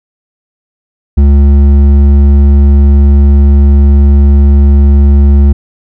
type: tone with hard clipping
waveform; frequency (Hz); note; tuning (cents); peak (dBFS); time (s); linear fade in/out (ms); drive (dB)
sine; 70.5; C#2; +30; -3; 1.17-5.53; 10; 8
effects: none